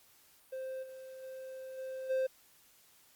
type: tone with level steps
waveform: triangle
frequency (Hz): 523.3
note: C5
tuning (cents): 0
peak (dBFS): -36 / -44 / -41 / -37 / -27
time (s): 0.52-2.27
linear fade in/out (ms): 10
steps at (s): 0.82 / 1.22 / 1.77 / 2.09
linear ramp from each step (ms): 20
effects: white hiss -64 dBFS RMS until 3.15 s + Opus 48 kbps